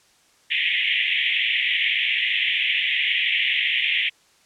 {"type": "band-pass noise", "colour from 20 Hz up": "pink", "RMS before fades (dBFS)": -22, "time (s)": [0.5, 4.1], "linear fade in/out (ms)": 20, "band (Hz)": [1900, 3400], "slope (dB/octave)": 96, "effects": ["white hiss -58 dBFS RMS until 4.45 s", "low-pass 8000 Hz 12 dB/octave"]}